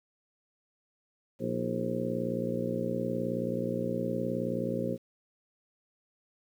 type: harmonic tone with a mistuned harmonic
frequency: 59.1 Hz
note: A#1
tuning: 24 cents sharp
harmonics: 2 / 3 / 4 / 5 / 6 / 7 / 8 / 9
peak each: -39 / -36 / -35 / -40 / -41 / -38 / -41 / -35 dBFS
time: 1.39-4.98 s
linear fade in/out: 50 ms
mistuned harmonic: 5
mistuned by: +120 cents
effects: 10-bit